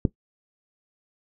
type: click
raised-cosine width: 3 ms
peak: -7 dBFS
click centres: 0.052 s
effects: noise-tail reverb RT60 0.1 s tail -17 dB re dry